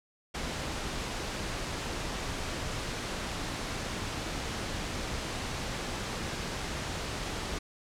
pink noise, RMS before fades -35 dBFS, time 0.34-7.59 s, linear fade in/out 10 ms, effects low-pass 7000 Hz 12 dB/octave

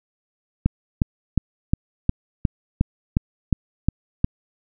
click train, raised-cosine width 5 ms, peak -4 dBFS, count 11, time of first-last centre 0.66-4.244 s, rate 2.79 Hz, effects none

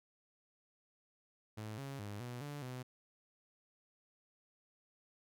sawtooth tone with pitch steps, 108 / 137.7 / 102.6 / 122.4 / 145.2 / 126.6 Hz, A2 / C#3 / G#2 / B2 / D3 / B2, -32 / -11 / -21 / -15 / -19 / +43 cents, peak -39 dBFS, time 1.57-2.83 s, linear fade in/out 10 ms, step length 210 ms, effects none

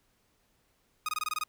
sawtooth tone bursts, 1244.5 Hz, D#6, in tune, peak -26 dBFS, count 8, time 1.06-1.437 s, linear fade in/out 2 ms, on 27 ms, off 23 ms, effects pink hiss -71 dBFS RMS until 1.48 s

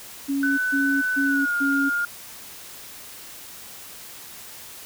sine tone bursts, 277.2 Hz, C#4, in tune, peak -21 dBFS, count 4, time 0.28-1.9 s, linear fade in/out 20 ms, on 300 ms, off 140 ms
sine tone with pitch glide, 1500 to 1415.8 Hz, F#6 to F6, +23 to +23 cents, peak -21 dBFS, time 0.43-2.05 s, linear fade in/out 2 ms, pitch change -100 cents, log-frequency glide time 1.25-1.56 s
effects white hiss -41 dBFS RMS until 4.85 s

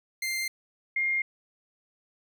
sawtooth / sine tone pair in turn, 2097 / 2123 Hz, C7 / C7, +3 / +25 cents, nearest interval unison, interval 22 cents, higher second, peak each -25 / -24 dBFS, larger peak second, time 0.22-0.48 / 0.96-1.22 s, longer neither, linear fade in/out 5 ms, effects none

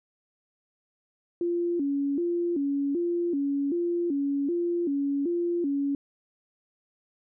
sine tone with vibrato, 311.7 Hz, D#4, 3 cents sharp, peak -24 dBFS, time 1.41-5.95 s, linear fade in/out 2 ms, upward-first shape square, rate 1.3 Hz, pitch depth 180 cents each way, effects none

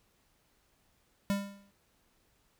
square tone with exponential decay, 199.7 Hz, G3, 32 cents sharp, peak -26 dBFS, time 1.3-1.71 s, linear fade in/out 0 ms, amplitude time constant 87 ms, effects pink hiss -71 dBFS RMS until 2.59 s

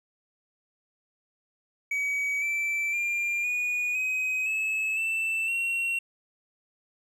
triangle tone with pitch steps, 2269 / 2330 / 2393 / 2457 / 2523 / 2591 / 2661 / 2733 Hz, C#7 / D7 / D7 / D#7 / D#7 / E7 / E7 / F7, +40 / -14 / +32 / -22 / +23 / -30 / +16 / -38 cents, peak -24 dBFS, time 1.91-5.99 s, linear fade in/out 5 ms, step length 510 ms, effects none

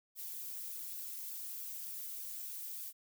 violet noise with flanger, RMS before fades -44 dBFS, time 0.15-2.93 s, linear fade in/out 50 ms, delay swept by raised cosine 0.97 to 4.17 ms, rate 3.4 Hz, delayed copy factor -0.7, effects none

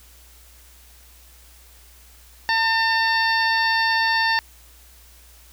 harmonic tone, 902 Hz, A5, 43 cents sharp, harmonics 1 / 2 / 3 / 4 / 5 / 6, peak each -22 / -20 / -30 / -32 / -26 / -34 dBFS, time 2.49-4.39 s, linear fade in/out 0 ms, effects added 60 Hz sine -49 dBFS peak until 5.52 s + white hiss -51 dBFS RMS until 5.52 s

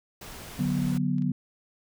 pink noise, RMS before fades -42 dBFS, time 0.21-0.98 s, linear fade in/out 5 ms
sine chord, B minor, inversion first, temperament equal with one note detuned, 146.83 / 185 / 245.9 Hz, D3 / F#3 / B3, 0 / 0 / -7 cents, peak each -28 dBFS, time 0.59-1.32 s, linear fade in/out 5 ms
clicks, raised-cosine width 0.2 ms, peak -36 dBFS, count 2, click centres 1.183 / 1.222 s
effects none

